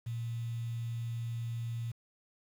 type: tone with quantisation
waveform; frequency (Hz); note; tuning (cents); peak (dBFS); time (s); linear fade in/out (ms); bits
sine; 116.54; A#2; 0; -34; 0.06-1.92; 10; 9
effects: none